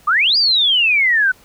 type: exponential two-way sweep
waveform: sine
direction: up then down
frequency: 1148 to 4926 to 1479 Hz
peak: -11 dBFS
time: 0.07-1.32 s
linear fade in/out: 10 ms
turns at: 0.37 s
effects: pink hiss -49 dBFS RMS until 1.44 s